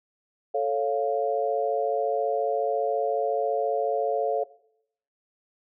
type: chord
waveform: sine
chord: A augmented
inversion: none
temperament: equal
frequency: 440 / 554.4 / 698.5 Hz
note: A4 / C#5 / E#5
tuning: 0 / 0 / 0 cents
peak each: -27 dBFS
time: 0.54-4.44 s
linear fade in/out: 10 ms
effects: noise-tail reverb RT60 0.7 s tail -19 dB re dry